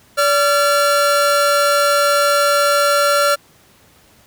45% pulse tone pair together, 576 / 1370 Hz, D5 / F6, -34 / -34 cents, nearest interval octave + minor third, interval 1500 cents, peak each -15 dBFS, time 0.17-3.36 s, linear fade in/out 20 ms, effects pink hiss -50 dBFS RMS until 4.26 s + high-pass 60 Hz 12 dB/octave

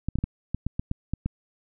clicks, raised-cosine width 5 ms, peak -14 dBFS, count 10, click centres 0.086 / 0.156 / 0.187 / 0.24 / 0.546 / 0.666 / 0.795 / 0.914 / 1.136 / 1.26 s, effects none

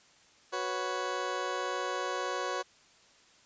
20% pulse chord, F# suspended fourth, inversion none, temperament just, 370 / 493.3 / 555 Hz, F#4 / B4 / C#5, 0 / -2 / +2 cents, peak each -32 dBFS, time 0.52-2.63 s, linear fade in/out 20 ms, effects white hiss -61 dBFS RMS until 3.45 s + resampled to 16000 Hz

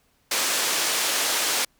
white band-pass noise, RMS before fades -24 dBFS, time 0.31-1.65 s, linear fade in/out 5 ms, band 340 to 8200 Hz, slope 12 dB/octave, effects pink hiss -65 dBFS RMS until 1.79 s

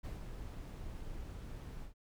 brown noise with ADSR envelope, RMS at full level -41 dBFS, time 0.03-1.94 s, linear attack 19 ms, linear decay 140 ms, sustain -4 dB, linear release 120 ms, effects none

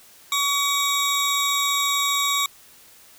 25% pulse tone pair together, 1133 / 3765 Hz, C#6 / A#7, +37 / +16 cents, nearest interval octave + major sixth, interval 2079 cents, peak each -19 dBFS, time 0.32-2.46 s, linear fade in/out 2 ms, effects white hiss -50 dBFS RMS until 3.18 s

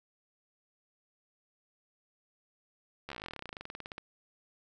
slowing click train, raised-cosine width 0.3 ms, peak -25 dBFS, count 29, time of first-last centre 3.09-3.981 s, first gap 13 ms, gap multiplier 1.06, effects none

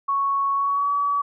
sine tone with pitch glide, 1108.7 to 1140.5 Hz, C#6 to C#6, 0 to +49 cents, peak -19 dBFS, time 0.08-1.22 s, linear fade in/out 10 ms, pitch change +49 cents, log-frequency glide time 0.54-0.92 s, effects none

